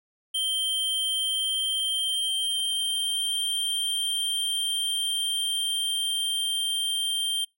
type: tone with pitch glide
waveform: square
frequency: 3136 to 3163 Hz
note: G7 to G7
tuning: 0 to +15 cents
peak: -25 dBFS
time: 0.34-7.45 s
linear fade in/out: 10 ms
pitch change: +15 cents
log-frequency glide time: 1.15-3.45 s
effects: noise-tail reverb RT60 0.2 s tail -26 dB re dry